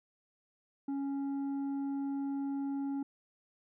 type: tone with tanh clipping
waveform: triangle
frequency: 277.2 Hz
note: C#4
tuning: in tune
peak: -34 dBFS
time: 0.88-3.03 s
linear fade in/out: 5 ms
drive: 10 dB
effects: none